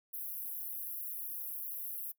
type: high-pass noise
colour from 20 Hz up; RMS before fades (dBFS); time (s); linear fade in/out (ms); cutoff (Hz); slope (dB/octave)
pink; -41; 0.13-2.12; 10; 11000; 96
effects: noise-tail reverb RT60 0.1 s tail -20 dB re dry